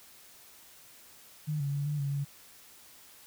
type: tone with pitch steps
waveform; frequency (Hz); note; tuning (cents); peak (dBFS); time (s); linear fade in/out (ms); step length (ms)
sine; 151.6 / 140.7 / 142.7 / 148 / 140.1 / 141.4; D#3 / C#3 / D3 / D3 / C#3 / C#3; -45 / +26 / -49 / +14 / +19 / +35; -29; 1.47-2.25; 20; 130
effects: white hiss -55 dBFS RMS until 3.26 s